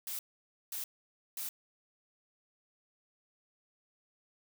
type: noise bursts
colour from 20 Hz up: blue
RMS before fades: -39 dBFS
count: 3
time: 0.07-1.49 s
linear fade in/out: 2 ms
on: 120 ms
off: 530 ms
effects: none